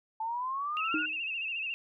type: exponential sweep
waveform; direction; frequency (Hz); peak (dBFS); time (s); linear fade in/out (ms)
sine; up; 873 to 1484; -31; 0.2-1.06; 5
type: tone with vibrato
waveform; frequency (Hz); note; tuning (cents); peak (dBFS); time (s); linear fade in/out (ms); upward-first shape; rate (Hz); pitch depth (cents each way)
sine; 2674; E7; +24; -32; 0.77-1.74; 0; sine; 14; 85
type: tone with exponential decay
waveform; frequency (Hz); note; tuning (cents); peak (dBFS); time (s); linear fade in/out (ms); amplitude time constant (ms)
sine; 311.1; D#4; 0; -27; 0.94-1.22; 2; 59
effects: none